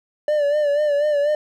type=tone with vibrato; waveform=triangle; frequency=587.3 Hz; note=D5; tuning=in tune; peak=-14 dBFS; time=0.28-1.35 s; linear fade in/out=2 ms; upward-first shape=sine; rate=4.1 Hz; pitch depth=55 cents each way; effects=none